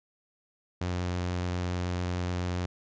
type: tone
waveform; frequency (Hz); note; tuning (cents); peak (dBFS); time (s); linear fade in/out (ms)
sawtooth; 89.3; F2; +39; -25; 0.81-2.66; 5
effects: resampled to 16000 Hz